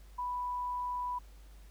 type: tone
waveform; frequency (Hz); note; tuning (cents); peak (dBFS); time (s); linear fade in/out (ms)
sine; 987.8; B5; 0; -33; 0.18-1.19; 10
effects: added 50 Hz sine -51 dBFS peak until 1.7 s + pink hiss -64 dBFS RMS until 1.7 s